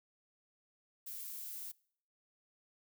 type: noise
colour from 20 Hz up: violet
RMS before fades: -45 dBFS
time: 1.06-1.72 s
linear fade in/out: 10 ms
effects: noise-tail reverb RT60 0.6 s tail -24 dB re dry